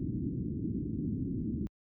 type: low-pass noise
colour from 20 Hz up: white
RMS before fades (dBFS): -34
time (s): 0-1.67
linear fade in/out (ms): 0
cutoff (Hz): 320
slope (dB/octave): 48
effects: high-pass 60 Hz 12 dB/octave